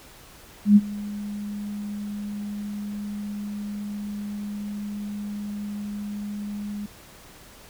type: tone with ADSR envelope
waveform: sine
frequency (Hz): 206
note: G#3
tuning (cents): -14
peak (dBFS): -8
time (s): 0.65-6.86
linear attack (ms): 110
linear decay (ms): 41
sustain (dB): -21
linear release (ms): 3
effects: pink hiss -48 dBFS RMS until 7.69 s